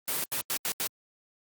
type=noise bursts at uneven times; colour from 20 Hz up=white; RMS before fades=-30 dBFS; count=5; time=0.08-0.24 / 0.32-0.41 / 0.5-0.57 / 0.65-0.72 / 0.8-0.87 s; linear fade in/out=0 ms; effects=high-pass 100 Hz 12 dB/octave + Opus 32 kbps